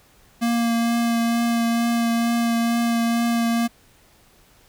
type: tone with vibrato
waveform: square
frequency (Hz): 233.1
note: A#3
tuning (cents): 0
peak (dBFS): -19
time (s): 0.41-3.68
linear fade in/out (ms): 20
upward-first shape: triangle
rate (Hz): 2.2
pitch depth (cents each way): 14
effects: pink hiss -55 dBFS RMS until 4.68 s